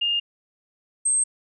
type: tone pair in turn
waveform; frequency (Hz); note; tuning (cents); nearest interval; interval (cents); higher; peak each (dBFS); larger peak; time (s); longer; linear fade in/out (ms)
sine; 2824 / 8356; F7 / C9; +19 / -3; octave + perfect fifth; 1878; second; -20 / -18; second; 0.01-0.2 / 1.05-1.24; neither; 10
effects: none